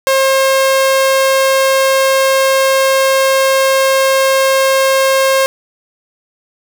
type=tone; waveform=sawtooth; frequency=535 Hz; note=C5; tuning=38 cents sharp; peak=-5 dBFS; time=0.07-5.46 s; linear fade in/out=0 ms; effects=none